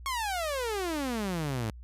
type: exponential sweep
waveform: sawtooth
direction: down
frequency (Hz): 1113 to 104.8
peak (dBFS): -26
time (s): 0.06-1.7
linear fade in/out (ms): 0
effects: added 60 Hz sine -43 dBFS peak until 1.83 s + resampled to 32000 Hz